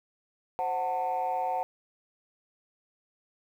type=chord; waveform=sine; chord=F# diminished; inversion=second; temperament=equal with one note detuned; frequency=523.3 / 740 / 895.4 Hz; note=C5 / F#5 / A5; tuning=0 / 0 / +30 cents; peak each=-34 / -28 / -31 dBFS; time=0.59-1.63 s; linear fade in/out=0 ms; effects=tanh soft clip ceiling -22 dBFS + 10-bit